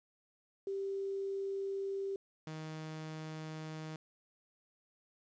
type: tone pair in turn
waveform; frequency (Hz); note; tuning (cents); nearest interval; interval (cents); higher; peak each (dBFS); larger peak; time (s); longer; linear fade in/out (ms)
sine / sawtooth; 391.8 / 156.97; G4 / D#3; -1 / +16; octave + major third; 1583; first; -35 / -38; first; 0.67-2.16 / 2.47-3.96; neither; 2
effects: resampled to 16000 Hz + 11-bit